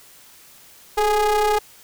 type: ring-modulated tone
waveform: square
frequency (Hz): 205.3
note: G#3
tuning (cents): -20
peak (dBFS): -14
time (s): 0.97-1.59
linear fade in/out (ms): 10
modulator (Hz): 632
effects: white hiss -48 dBFS RMS until 1.83 s